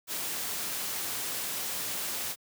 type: noise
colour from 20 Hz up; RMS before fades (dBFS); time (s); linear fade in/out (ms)
white; -34; 0.07-2.36; 50
effects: high-pass 100 Hz 12 dB/octave